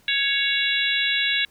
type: harmonic tone with a mistuned harmonic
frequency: 554.4 Hz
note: C#5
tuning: in tune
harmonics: 3 / 4 / 5 / 6 / 7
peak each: -26 / -26 / -26 / -26 / -26 dBFS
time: 0.08-1.45 s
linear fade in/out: 2 ms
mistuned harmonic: 6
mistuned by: +45 cents
effects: pink hiss -58 dBFS RMS until 1.5 s